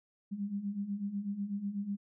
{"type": "beating tone pair", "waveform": "sine", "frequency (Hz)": [196, 204.1], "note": ["G3", "G#3"], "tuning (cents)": [0, -30], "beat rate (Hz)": 8.1, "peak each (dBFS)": [-40, -35], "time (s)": [0.31, 1.97], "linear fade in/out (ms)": 20, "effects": []}